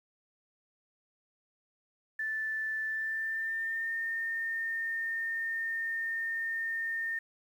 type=tone with pitch glide; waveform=sine; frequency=1758 to 1821 Hz; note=A6 to A#6; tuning=-2 to -41 cents; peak=-31 dBFS; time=2.19-7.19 s; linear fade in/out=5 ms; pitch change=+61 cents; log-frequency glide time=2.87-3.92 s; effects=10-bit